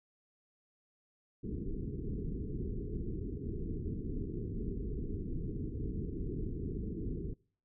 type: low-pass noise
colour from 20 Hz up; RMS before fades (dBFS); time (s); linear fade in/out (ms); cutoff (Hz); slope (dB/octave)
pink; -38; 1.43-7.34; 10; 440; 96
effects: noise-tail reverb RT60 0.5 s tail -25 dB re dry